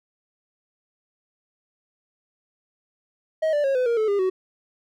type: tone with pitch steps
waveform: triangle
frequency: 633 / 587.2 / 544.7 / 505.3 / 468.8 / 434.9 / 403.4 / 374.2 Hz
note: D#5 / D5 / C#5 / B4 / A#4 / A4 / G4 / F#4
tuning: +30 / 0 / -30 / +40 / +10 / -20 / +50 / +20 cents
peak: -17 dBFS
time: 3.42-4.3 s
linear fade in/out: 10 ms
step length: 110 ms
effects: none